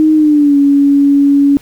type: tone with pitch glide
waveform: sine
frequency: 311.1 to 282 Hz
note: D#4 to C#4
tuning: 0 to +30 cents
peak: -5 dBFS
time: 0-1.57 s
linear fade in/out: 0 ms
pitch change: -170 cents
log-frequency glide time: 0.14-0.57 s
effects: pink hiss -42 dBFS RMS until 1.61 s